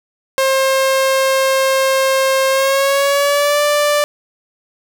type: tone with pitch glide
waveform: sawtooth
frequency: 533 to 588 Hz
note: C5 to D5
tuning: +32 to +2 cents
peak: -8 dBFS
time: 0.38-4.04 s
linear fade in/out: 0 ms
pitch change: +170 cents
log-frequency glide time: 2.5-3.62 s
effects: none